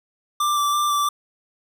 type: tone with vibrato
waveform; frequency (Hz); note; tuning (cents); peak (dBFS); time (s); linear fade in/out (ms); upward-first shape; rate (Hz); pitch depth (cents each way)
square; 1174.7; D6; 0; -19; 0.4-1.09; 5; square; 3; 12
effects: none